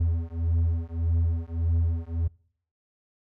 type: beating tone pair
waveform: triangle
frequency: 82.41 / 84.11 Hz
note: E2 / E2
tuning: 0 / +35 cents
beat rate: 1.7 Hz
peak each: -24 dBFS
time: 0-2.28 s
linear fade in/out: 10 ms
effects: noise-tail reverb RT60 0.6 s tail -25 dB re dry